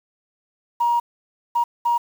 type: tone bursts at uneven times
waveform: sine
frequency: 948 Hz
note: A#5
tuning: 29 cents sharp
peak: -15 dBFS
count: 3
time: 0.8-1 / 1.55-1.64 / 1.85-1.98 s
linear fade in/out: 10 ms
effects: tanh soft clip ceiling -12 dBFS + 7-bit